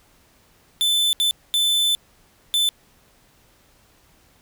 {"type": "tone bursts at uneven times", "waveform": "45% pulse", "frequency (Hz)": 3520, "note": "A7", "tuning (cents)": 0, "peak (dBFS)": -17, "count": 4, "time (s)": [[0.81, 1.13], [1.2, 1.31], [1.54, 1.95], [2.54, 2.69]], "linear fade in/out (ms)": 0, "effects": ["pink hiss -57 dBFS RMS until 4.41 s"]}